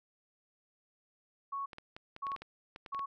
sine tone bursts, 1108.7 Hz, C#6, in tune, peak -35 dBFS, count 3, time 1.52-3.06 s, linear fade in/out 10 ms, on 140 ms, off 560 ms
clicks, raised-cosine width 0.3 ms, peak -30 dBFS, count 12, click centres 1.732 / 1.784 / 1.965 / 2.164 / 2.268 / 2.318 / 2.363 / 2.42 / 2.761 / 2.862 / 2.947 / 2.993 s
effects none

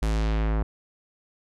square tone with low-pass filter sweep, 54 Hz, A1, 32 cents flat, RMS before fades -24 dBFS, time 0.02-0.63 s, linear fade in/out 5 ms, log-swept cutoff 11000 to 1200 Hz, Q 0.96, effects none

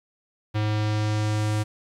square tone with low-pass filter sweep, 106.6 Hz, G#2, 46 cents sharp, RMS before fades -24 dBFS, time 0.54-1.64 s, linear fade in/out 20 ms, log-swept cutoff 3600 to 9700 Hz, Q 1.2, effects 9-bit

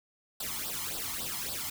white noise with flanger, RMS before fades -36 dBFS, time 0.4-1.7 s, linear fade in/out 5 ms, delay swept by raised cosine 0.22 to 0.99 ms, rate 3.6 Hz, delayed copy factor +0.8, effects none

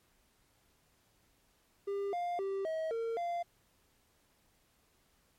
triangle tone with pitch steps, 399.3 / 702 / 390.5 / 639 / 457.4 / 692 Hz, G4 / F5 / G4 / D#5 / A#4 / F5, +32 / +9 / -7 / +46 / -33 / -16 cents, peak -31 dBFS, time 1.87-3.43 s, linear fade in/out 10 ms, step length 260 ms, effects pink hiss -71 dBFS RMS until 5.38 s + MP3 64 kbps

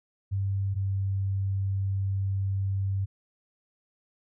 sine tone pair in turn, 98 / 97.38 Hz, G2 / G2, 0 / -11 cents, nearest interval unison, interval 11 cents, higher first, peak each -25 dBFS, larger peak neither, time 0.31-0.75 / 0.75-3.06 s, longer second, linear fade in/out 20 ms, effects none

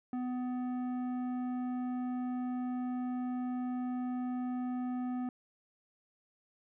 sine tone with tanh clipping, 250 Hz, B3, 21 cents sharp, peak -35 dBFS, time 0.13-5.29 s, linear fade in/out 2 ms, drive 11 dB, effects none

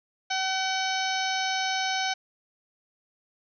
harmonic tone with a mistuned harmonic, 760 Hz, F#5, 46 cents sharp, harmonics 1 / 2 / 3 / 4 / 5 / 6 / 7 / 8, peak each -29 / -32 / -34 / -35 / -36 / -37 / -37 / -38 dBFS, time 0.3-2.14 s, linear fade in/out 10 ms, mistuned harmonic 6, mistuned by -76 cents, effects none

